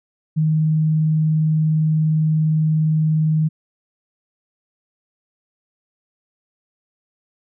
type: tone with vibrato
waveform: sine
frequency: 156.2 Hz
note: D#3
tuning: 7 cents sharp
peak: -14 dBFS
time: 0.36-3.49 s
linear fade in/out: 20 ms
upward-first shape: square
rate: 20 Hz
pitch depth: 17 cents each way
effects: none